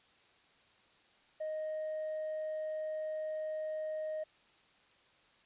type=tone with tanh clipping; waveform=sine; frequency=622.3 Hz; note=D#5; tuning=in tune; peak=-36 dBFS; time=1.4-4.24 s; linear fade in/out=10 ms; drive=1 dB; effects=white hiss -66 dBFS RMS until 5.45 s + resampled to 8000 Hz